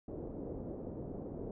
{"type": "low-pass noise", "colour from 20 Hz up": "white", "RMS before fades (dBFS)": -43, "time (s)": [0.08, 1.51], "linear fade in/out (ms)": 2, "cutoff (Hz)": 500, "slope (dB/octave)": 24, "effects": []}